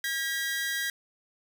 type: tone pair together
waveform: sawtooth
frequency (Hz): 1621.2 / 1928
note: G#6 / B6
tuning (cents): -42 / -42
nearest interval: minor third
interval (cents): 300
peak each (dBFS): -28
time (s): 0.04-0.9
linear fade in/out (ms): 2
effects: none